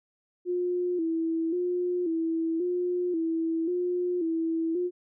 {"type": "tone with vibrato", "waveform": "sine", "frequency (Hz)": 341.6, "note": "F4", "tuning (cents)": -38, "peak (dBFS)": -25, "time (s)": [0.45, 4.91], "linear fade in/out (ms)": 50, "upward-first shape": "square", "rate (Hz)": 0.93, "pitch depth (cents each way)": 75, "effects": []}